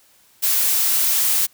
blue noise, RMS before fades -18 dBFS, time 0.42-1.47 s, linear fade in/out 20 ms, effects white hiss -55 dBFS RMS until 1.53 s

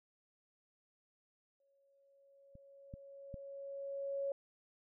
sine tone with exponential growth, 554.4 Hz, C#5, in tune, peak -34 dBFS, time 1.6-4.32 s, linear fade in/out 2 ms, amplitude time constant 590 ms
clicks, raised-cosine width 5 ms, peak -44 / -34 / -34 dBFS, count 3, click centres 2.554 / 2.939 / 3.342 s
effects none

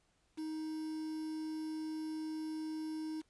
triangle tone with quantisation, 313.6 Hz, D#4, 14 cents sharp, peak -36 dBFS, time 0.37-3.22 s, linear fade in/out 20 ms, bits 9, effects pink hiss -75 dBFS RMS until 3.29 s + resampled to 22050 Hz

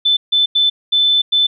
sine tone bursts at uneven times, 3520 Hz, A7, in tune, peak -10 dBFS, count 5, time 0.05-0.17 / 0.32-0.46 / 0.55-0.7 / 0.92-1.22 / 1.32-1.47 s, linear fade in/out 10 ms, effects none

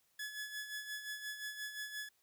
sawtooth tone with tremolo, 1705 Hz, G#6, 45 cents sharp, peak -36 dBFS, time 0.19-2.09 s, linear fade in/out 5 ms, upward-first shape sine, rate 5.7 Hz, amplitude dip 60%, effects white hiss -75 dBFS RMS until 2.22 s

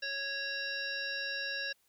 harmonic tone with a mistuned harmonic, 552 Hz, C#5, 7 cents flat, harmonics 1 / 3 / 5 / 7 / 9 / 10, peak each -47 / -37 / -42 / -44 / -46 / -42 dBFS, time 0.02-1.73 s, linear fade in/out 10 ms, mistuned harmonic 9, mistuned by -58 cents, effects white hiss -72 dBFS RMS until 1.88 s

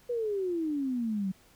sine exponential sweep, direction down, 493.9 to 185 Hz, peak -28 dBFS, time 0.09-1.32 s, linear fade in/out 10 ms, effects pink hiss -61 dBFS RMS until 1.55 s

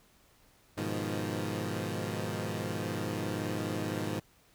15% pulse chord, F half-diminished seventh, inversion first, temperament equal, 103.83 / 123.47 / 155.56 / 174.61 Hz, Ab2 / Cb3 / Eb3 / F3, 0 / 0 / 0 / 0 cents, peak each -30 / -33 / -33 / -33 dBFS, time 0.77-4.2 s, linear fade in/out 10 ms, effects pink hiss -64 dBFS RMS until 4.54 s

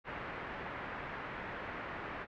white low-pass noise, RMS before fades -43 dBFS, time 0.04-2.27 s, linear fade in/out 50 ms, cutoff 2000 Hz, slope 24 dB/octave, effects none

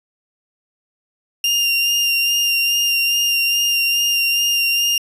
30% pulse tone with vibrato, 2794 Hz, F7, in tune, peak -12 dBFS, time 1.44-4.98 s, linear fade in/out 2 ms, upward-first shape sine, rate 2.4 Hz, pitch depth 18 cents each way, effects resampled to 32000 Hz + 9-bit

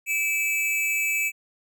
square tone pair together, 2316 / 2600 Hz, D7 / E7, -25 / -24 cents, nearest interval major second, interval 201 cents, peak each -26 / -26 dBFS, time 0.06-1.32 s, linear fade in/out 50 ms, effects none

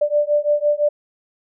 sine beating tone pair, 587.3 / 593.2 Hz, D5 / D5, 0 / +17 cents, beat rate 5.9 Hz, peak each -18 dBFS, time 0.01-0.89 s, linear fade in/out 10 ms, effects none

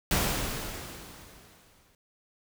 pink noise with exponential decay, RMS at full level -25 dBFS, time 0.11-1.95 s, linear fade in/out 2 ms, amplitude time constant 400 ms, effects none

